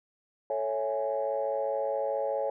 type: chord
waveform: sine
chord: A major seventh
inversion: none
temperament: equal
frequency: 440 / 554.4 / 659.3 / 830.6 Hz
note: A4 / C#5 / E5 / G#5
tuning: 0 / 0 / 0 / 0 cents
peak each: -35 / -29 / -35 / -35 dBFS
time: 0.5-2.5 s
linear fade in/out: 2 ms
effects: tanh soft clip ceiling -18 dBFS